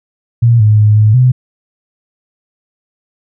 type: tone with pitch steps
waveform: sine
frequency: 117.4 / 106.7 / 106 / 107.2 / 126.8 Hz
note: A#2 / G#2 / G#2 / A2 / B2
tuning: +13 / +47 / +36 / -45 / +46 cents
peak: -4 dBFS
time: 0.42-1.32 s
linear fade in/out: 10 ms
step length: 180 ms
effects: none